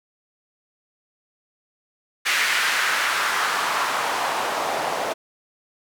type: noise with band-pass filter sweep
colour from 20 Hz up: white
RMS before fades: -23 dBFS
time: 2.25-5.14 s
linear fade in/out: 20 ms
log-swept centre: 2000 to 620 Hz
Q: 1.7
effects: none